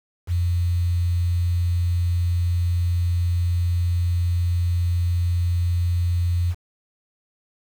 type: tone with quantisation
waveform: sine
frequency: 87.31 Hz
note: F2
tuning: in tune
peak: -18 dBFS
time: 0.27-6.55 s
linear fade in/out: 50 ms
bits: 7
effects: none